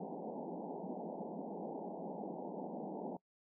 pink band-pass noise, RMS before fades -44 dBFS, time 0-3.17 s, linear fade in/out 5 ms, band 170 to 900 Hz, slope 96 dB/octave, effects noise-tail reverb RT60 0.1 s tail -23 dB re dry

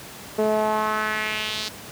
sawtooth tone with band-pass filter sweep, 215.2 Hz, A3, 38 cents flat, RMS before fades -24 dBFS, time 0.38-1.69 s, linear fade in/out 10 ms, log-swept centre 490 to 4600 Hz, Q 2.4, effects pink hiss -39 dBFS RMS until 1.91 s + high-pass 100 Hz 12 dB/octave

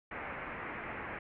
white low-pass noise, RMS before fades -42 dBFS, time 0.11-1.19 s, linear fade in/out 5 ms, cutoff 2300 Hz, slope 48 dB/octave, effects none

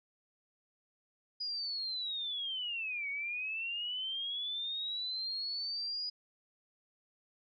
sine linear two-way sweep, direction down then up, 4938 to 2217 to 4938 Hz, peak -35 dBFS, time 1.4-6.1 s, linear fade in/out 10 ms, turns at 3.09 s, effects none

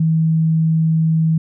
sine tone, 160.8 Hz, E3, 43 cents flat, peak -12 dBFS, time 0-1.38 s, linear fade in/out 5 ms, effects none

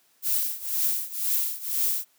violet noise with tremolo, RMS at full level -23 dBFS, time 0.22-2.05 s, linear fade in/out 50 ms, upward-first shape triangle, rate 2 Hz, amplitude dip 90%, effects white hiss -64 dBFS RMS until 2.18 s + high-pass 150 Hz 12 dB/octave

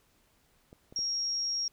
clicks, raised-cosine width 2 ms, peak -36 dBFS, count 3, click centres 0.729 / 0.925 / 0.99 s
sine tone, 5590 Hz, F8, 1 cent sharp, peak -29 dBFS, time 0.96-1.68 s, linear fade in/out 2 ms
effects pink hiss -68 dBFS RMS until 1.72 s

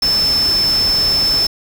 sine tone in noise, 5274 Hz, E8, in tune, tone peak -12 dBFS, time 0.02-1.47 s, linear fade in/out 5 ms, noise pink, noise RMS -25 dBFS, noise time 0.02-1.47 s, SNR +10 dB, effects none

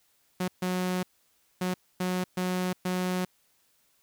sawtooth tone bursts at uneven times, 182.6 Hz, F#3, 23 cents flat, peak -23 dBFS, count 6, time 0.4-0.48 / 0.62-1.03 / 1.61-1.74 / 2-2.24 / 2.37-2.73 / 2.85-3.25 s, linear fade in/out 5 ms, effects white hiss -68 dBFS RMS until 4.02 s

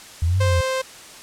sine exponential two-way sweep, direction up then down, 79.7 to 98.4 to 82.8 Hz, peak -16 dBFS, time 0.22-0.61 s, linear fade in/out 5 ms, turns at 0.41 s
sawtooth tone, 523.3 Hz, C5, in tune, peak -17 dBFS, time 0.4-0.82 s, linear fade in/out 10 ms
effects white hiss -41 dBFS RMS until 1.22 s + low-pass 9000 Hz 12 dB/octave

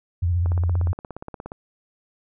sine tone with vibrato, 87.1 Hz, F2, 4 cents flat, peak -18 dBFS, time 0.22-0.93 s, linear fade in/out 10 ms, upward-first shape sine, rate 15 Hz, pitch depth 79 cents each way
click train, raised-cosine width 1 ms, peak -20 dBFS, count 19, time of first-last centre 0.46-1.519 s, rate 17 Hz
effects none

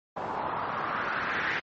white noise with low-pass filter sweep, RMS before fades -31 dBFS, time 0.16-1.6 s, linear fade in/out 10 ms, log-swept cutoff 850 to 1900 Hz, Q 2.9, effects high-pass 100 Hz 12 dB/octave + MP3 32 kbps

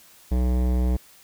sine tone with hard clipping, 62 Hz, B1, 7 cents sharp, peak -21 dBFS, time 0.31-0.97 s, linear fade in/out 10 ms, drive 17 dB, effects white hiss -52 dBFS RMS until 1.23 s

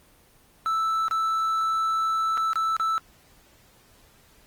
triangle tone with dropouts, 1318.5 Hz, E6, in tune, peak -20 dBFS, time 0.66-2.98 s, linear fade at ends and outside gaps 0 ms, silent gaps 1.082-1.111 / 2.373-2.377 / 2.532-2.557 / 2.766-2.798 s, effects pink hiss -57 dBFS RMS until 4.46 s + Opus 24 kbps

